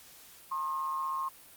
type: tone with amplitude modulation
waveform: sine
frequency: 1070 Hz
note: C6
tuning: 38 cents sharp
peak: -28 dBFS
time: 0.51-1.29 s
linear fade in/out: 10 ms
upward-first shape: sine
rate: 156 Hz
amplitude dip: 60%
effects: white hiss -54 dBFS RMS until 1.56 s + Opus 48 kbps